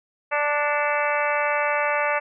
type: harmonic tone with a mistuned harmonic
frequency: 293.7 Hz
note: D4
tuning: in tune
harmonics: 2 / 3 / 4 / 5 / 6 / 7 / 8 / 9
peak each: -25 / -27 / -28 / -29 / -30 / -30 / -31 / -32 dBFS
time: 0.31-2.2 s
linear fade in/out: 20 ms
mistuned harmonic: 8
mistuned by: -54 cents
effects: none